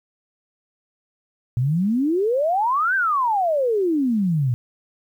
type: exponential two-way sweep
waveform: sine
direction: up then down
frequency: 116.5 to 1603 to 116.5 Hz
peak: -17 dBFS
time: 1.57-4.54 s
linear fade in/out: 0 ms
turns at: 2.95 s
effects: 9-bit